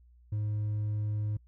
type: tone with hard clipping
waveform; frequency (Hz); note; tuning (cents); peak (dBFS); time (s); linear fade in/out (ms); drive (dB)
sine; 105.5; G#2; +28; -30; 0.32-1.37; 5; 2
effects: noise-tail reverb RT60 0.1 s tail -26 dB re dry + added 60 Hz sine -56 dBFS peak until 1.47 s